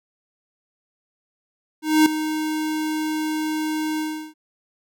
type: tone with ADSR envelope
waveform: square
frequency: 310.3 Hz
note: D#4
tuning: 5 cents flat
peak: -11 dBFS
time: 1.82-4.34 s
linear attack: 240 ms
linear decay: 3 ms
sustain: -12 dB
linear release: 350 ms
effects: none